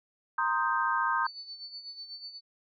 sine chord, C minor seventh, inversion third, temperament equal, 932.3 / 1046.5 / 1244.5 / 1568 Hz, Bb5 / C6 / Eb6 / G6, 0 / 0 / 0 / 0 cents, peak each -31 dBFS, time 0.38-1.27 s, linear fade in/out 5 ms
sine tone with tremolo, 4499 Hz, C#8, 25 cents sharp, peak -38 dBFS, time 1.24-2.41 s, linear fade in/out 50 ms, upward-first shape sine, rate 8.1 Hz, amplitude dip 65%
effects none

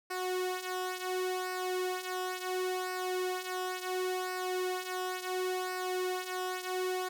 sawtooth tone with flanger, 367.9 Hz, F#4, 10 cents flat, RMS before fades -35 dBFS, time 0.1-7.09 s, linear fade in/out 10 ms, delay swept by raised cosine 0.29 to 3.19 ms, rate 0.71 Hz, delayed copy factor -0.65, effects none

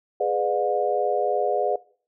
sine chord, G# diminished seventh, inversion none, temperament just, 415.3 / 498.4 / 598 / 717.6 Hz, G#4 / B4 / D5 / F5, 0 / +16 / +31 / +47 cents, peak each -26 dBFS, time 0.2-1.76 s, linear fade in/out 5 ms, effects noise-tail reverb RT60 0.5 s tail -22 dB re dry

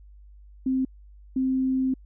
sine tone pair in turn, 261.6 / 261.6 Hz, C4 / C4, 0 / 0 cents, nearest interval unison, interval 0 cents, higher neither, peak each -21 dBFS, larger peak neither, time 0.66-0.85 / 1.36-1.94 s, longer second, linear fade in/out 5 ms, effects added 50 Hz sine -46 dBFS peak until 2.05 s

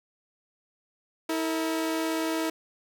sawtooth tone pair together, 322.7 / 455.4 Hz, E4 / A#4, -37 / -40 cents, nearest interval tritone, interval 597 cents, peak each -23 / -31 dBFS, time 1.29-2.5 s, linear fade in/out 5 ms, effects none

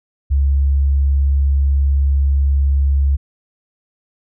sine tone, 69.3 Hz, C#2, in tune, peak -11 dBFS, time 0.3-3.17 s, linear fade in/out 20 ms, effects none

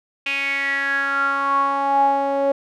sawtooth tone with band-pass filter sweep, 277.2 Hz, C#4, in tune, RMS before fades -20 dBFS, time 0.26-2.52 s, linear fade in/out 5 ms, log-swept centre 2600 to 600 Hz, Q 8.8, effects none

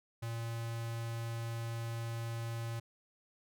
square tone with notch filter, 115.5 Hz, A#2, 16 cents flat, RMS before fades -39 dBFS, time 0.22-2.8 s, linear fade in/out 10 ms, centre 280 Hz, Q 1.3, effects none

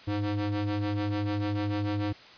square ring-modulated tone, 104.2 Hz, G#2, 6 cents sharp, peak -25 dBFS, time 0.07-2.13 s, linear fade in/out 10 ms, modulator 205 Hz, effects white hiss -50 dBFS RMS until 2.37 s + resampled to 11025 Hz

